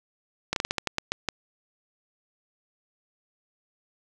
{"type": "slowing click train", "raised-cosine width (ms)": 0.2, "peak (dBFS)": -8, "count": 10, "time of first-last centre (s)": [0.53, 1.287], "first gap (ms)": 32, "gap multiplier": 1.23, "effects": []}